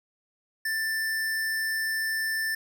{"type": "tone", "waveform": "square", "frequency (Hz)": 1773, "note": "A6", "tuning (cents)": 13, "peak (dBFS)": -27, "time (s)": [0.65, 2.55], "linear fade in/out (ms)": 5, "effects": []}